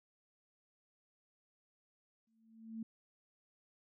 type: tone with exponential growth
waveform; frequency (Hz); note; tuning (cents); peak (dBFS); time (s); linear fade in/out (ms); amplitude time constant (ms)
sine; 223.9; A3; +30; -38; 2.27-2.83; 5; 120
effects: none